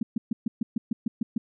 sine tone bursts, 227 Hz, A#3, 46 cents flat, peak -21 dBFS, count 10, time 0.01-1.38 s, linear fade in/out 5 ms, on 20 ms, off 130 ms, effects none

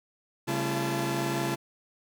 sawtooth tone cluster, 136.8 / 196 / 222.5 / 339.6 / 868 Hz, C#3 / G3 / A3 / F4 / A5, -23 / 0 / +20 / -48 / -24 cents, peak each -28 / -34 / -33 / -27 / -33 dBFS, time 0.47-1.56 s, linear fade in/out 20 ms, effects none

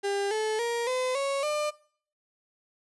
35% pulse tone with pitch steps, 400 / 433.7 / 470.2 / 509.8 / 552.8 / 599.3 Hz, G4 / A4 / A#4 / C5 / C#5 / D5, +35 / -25 / +15 / -45 / -5 / +35 cents, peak -25 dBFS, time 0.03-1.71 s, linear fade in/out 20 ms, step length 280 ms, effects noise-tail reverb RT60 0.5 s tail -19 dB re dry + resampled to 24000 Hz

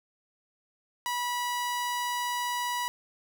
sawtooth tone, 975 Hz, B5, 23 cents flat, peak -25 dBFS, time 1.06-2.88 s, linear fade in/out 0 ms, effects none

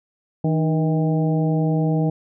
harmonic tone with a mistuned harmonic, 159.4 Hz, D#3, 42 cents sharp, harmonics 1 / 2 / 3 / 4 / 5, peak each -18 / -24 / -28 / -30 / -32 dBFS, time 0.44-2.1 s, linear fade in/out 5 ms, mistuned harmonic 2, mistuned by -67 cents, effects none

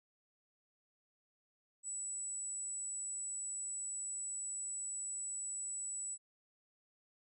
sine tone, 7902 Hz, B8, in tune, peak -39 dBFS, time 1.83-6.18 s, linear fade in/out 50 ms, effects none

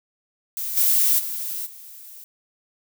violet noise with level steps, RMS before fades -28 / -18 / -29 / -42 dBFS, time 0.57-2.24 s, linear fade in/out 0 ms, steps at 0.76 / 1.18 / 1.65 s, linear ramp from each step 20 ms, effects none

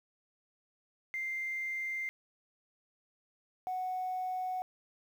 sine tone pair in turn, 2093 / 740 Hz, C7 / F#5, 0 / 0 cents, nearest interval octave + tritone, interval 1800 cents, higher first, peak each -33 / -32 dBFS, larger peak second, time 1.14-2.09 / 3.67-4.62 s, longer neither, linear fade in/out 0 ms, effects tanh soft clip ceiling -28 dBFS + 10-bit

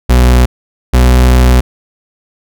40% pulse tone pair in turn, 61.74 / 62.31 Hz, B1 / B1, 0 / +16 cents, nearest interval unison, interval 16 cents, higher second, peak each -3 dBFS, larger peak neither, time 0.09-0.46 / 0.93-1.61 s, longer second, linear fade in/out 10 ms, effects none

